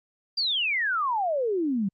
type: exponential sweep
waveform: sine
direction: down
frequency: 4842 to 185 Hz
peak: -23 dBFS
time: 0.37-1.89 s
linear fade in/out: 10 ms
effects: Opus 48 kbps